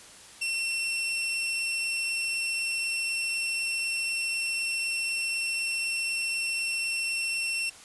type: tone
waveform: sawtooth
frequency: 2708 Hz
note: E7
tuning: 46 cents sharp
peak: -24 dBFS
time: 0.41-7.7 s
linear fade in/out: 10 ms
effects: white hiss -49 dBFS RMS until 7.84 s + resampled to 24000 Hz